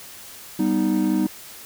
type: chord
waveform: triangle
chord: G augmented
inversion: none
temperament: equal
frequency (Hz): 196 / 246.9 / 311.1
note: G3 / B3 / D#4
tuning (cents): 0 / 0 / 0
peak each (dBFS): -21 / -22 / -19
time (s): 0.59-1.27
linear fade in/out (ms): 5
effects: white hiss -41 dBFS RMS until 1.65 s